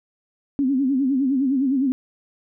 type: tone with vibrato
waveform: sine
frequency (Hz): 267.9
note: C4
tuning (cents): +41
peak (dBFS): -17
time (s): 0.59-1.92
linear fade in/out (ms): 0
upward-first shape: sine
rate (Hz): 9.8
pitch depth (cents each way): 110
effects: none